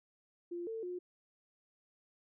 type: tone with pitch steps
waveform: sine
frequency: 347.1 / 448.6 / 358.4 Hz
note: F4 / A4 / F4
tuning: -11 / +34 / +45 cents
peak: -38 dBFS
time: 0.51-0.99 s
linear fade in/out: 10 ms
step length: 160 ms
effects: none